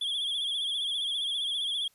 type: tone with vibrato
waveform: triangle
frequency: 3344 Hz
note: G#7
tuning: 11 cents sharp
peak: -27 dBFS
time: 0.01-1.88 s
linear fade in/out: 5 ms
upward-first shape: triangle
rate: 15 Hz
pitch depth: 91 cents each way
effects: white hiss -66 dBFS RMS until 1.94 s + resampled to 32000 Hz